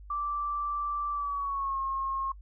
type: tone with pitch glide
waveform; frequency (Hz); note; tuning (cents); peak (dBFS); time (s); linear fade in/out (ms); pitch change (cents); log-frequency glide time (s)
sine; 1169 to 1078.2; D6 to C#6; -8 to -48; -29; 0.1-2.32; 5; -140; 1.11-1.79
effects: noise-tail reverb RT60 0.1 s tail -23 dB re dry + added 50 Hz sine -45 dBFS peak until 2.41 s